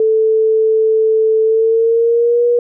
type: tone with pitch glide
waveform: sine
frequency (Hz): 440 to 479.8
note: A4 to A#4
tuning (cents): 0 to +50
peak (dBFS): -9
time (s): 0-2.59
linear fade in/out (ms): 2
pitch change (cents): +150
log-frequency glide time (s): 1.43-2.45
effects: none